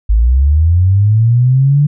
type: linear sweep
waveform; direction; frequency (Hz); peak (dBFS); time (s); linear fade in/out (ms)
sine; up; 50.6 to 148.3; -6; 0.09-1.87; 10
effects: none